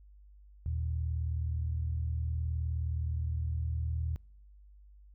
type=tone pair together; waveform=sine; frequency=79 / 118.37 Hz; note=D#2 / A#2; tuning=+27 / +27 cents; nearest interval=perfect fifth; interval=700 cents; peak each=-31 / -38 dBFS; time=0.66-4.16 s; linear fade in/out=0 ms; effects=noise-tail reverb RT60 0.7 s tail -26 dB re dry + added 50 Hz sine -53 dBFS peak until 5.14 s